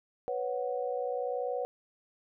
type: chord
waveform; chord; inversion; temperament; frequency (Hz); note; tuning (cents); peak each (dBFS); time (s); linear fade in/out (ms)
sine; B suspended second; none; equal; 493.9 / 554.4 / 740; B4 / C#5 / F#5; 0 / 0 / 0; -33 / -36 / -37; 0.28-1.65; 0
effects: none